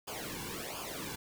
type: noise with flanger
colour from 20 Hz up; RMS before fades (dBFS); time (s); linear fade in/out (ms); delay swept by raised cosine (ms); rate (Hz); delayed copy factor
pink; -41; 0.07-1.16; 10; 0.51 to 1.61; 1.4; -0.8
effects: none